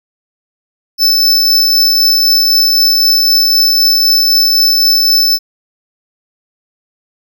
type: tone with tremolo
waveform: square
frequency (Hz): 5274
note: E8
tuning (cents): 0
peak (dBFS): -6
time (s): 0.98-5.39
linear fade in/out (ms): 50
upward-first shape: triangle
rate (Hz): 3.9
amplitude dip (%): 25
effects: none